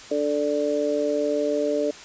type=harmonic tone; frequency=146.83 Hz; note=D3; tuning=in tune; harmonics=2 / 3 / 4; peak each=-27 / -25 / -24 dBFS; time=0.11-1.91 s; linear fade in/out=5 ms; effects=white hiss -42 dBFS RMS until 2.04 s + resampled to 16000 Hz